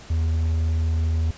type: tone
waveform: triangle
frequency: 80.7 Hz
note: E2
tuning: 36 cents flat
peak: -17 dBFS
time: 0.1-1.31 s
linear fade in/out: 5 ms
effects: pink hiss -44 dBFS RMS until 1.37 s + resampled to 16000 Hz